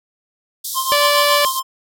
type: band-pass noise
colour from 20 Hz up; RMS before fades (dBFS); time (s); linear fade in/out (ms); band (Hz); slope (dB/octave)
white; -26; 0.64-1.6; 10; 3400 to 16000; 96
type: tone with tremolo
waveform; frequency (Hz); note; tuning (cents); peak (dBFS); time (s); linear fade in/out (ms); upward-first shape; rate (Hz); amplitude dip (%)
square; 1052; C6; +9; -15; 0.74-1.63; 50; triangle; 7.2; 85
type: harmonic tone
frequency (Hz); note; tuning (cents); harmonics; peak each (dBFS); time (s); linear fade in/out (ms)
581; D5; -19; 1 / 2 / 3 / 4 / 5 / 6 / 7 / 8 / 9; -17 / -20 / -22 / -23 / -24 / -25 / -25 / -26 / -27; 0.92-1.45; 0
effects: none